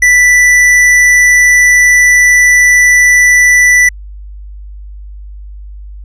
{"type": "tone with hard clipping", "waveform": "triangle", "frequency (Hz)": 1975.5, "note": "B6", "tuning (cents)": 0, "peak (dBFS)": -5, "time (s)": [0.02, 3.89], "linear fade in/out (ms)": 5, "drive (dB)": 13, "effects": ["added 50 Hz sine -25 dBFS peak until 6.04 s"]}